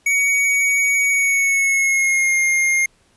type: tone with pitch glide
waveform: square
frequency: 2247 to 2126 Hz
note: C#7 to C7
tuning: +23 to +27 cents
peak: -15 dBFS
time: 0.06-2.86 s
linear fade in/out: 5 ms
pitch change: -96 cents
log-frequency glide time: 1.08-2.38 s
effects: pink hiss -58 dBFS RMS until 3.16 s + resampled to 24000 Hz